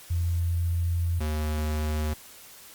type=tone pair in turn; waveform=sine / square; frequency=85.5 / 76.48 Hz; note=F2 / D#2; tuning=-36 / -29 cents; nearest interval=major second; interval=193 cents; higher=first; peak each=-23 / -26 dBFS; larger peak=first; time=0.1-1.2 / 1.2-2.14 s; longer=first; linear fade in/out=10 ms; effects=white hiss -48 dBFS RMS until 2.74 s + Opus 48 kbps